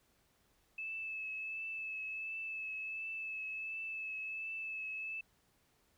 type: tone with vibrato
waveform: sine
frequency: 2613 Hz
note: E7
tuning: 16 cents flat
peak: -39 dBFS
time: 0.78-5.21 s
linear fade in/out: 5 ms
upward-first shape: triangle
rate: 1.4 Hz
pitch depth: 24 cents each way
effects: pink hiss -73 dBFS RMS until 5.97 s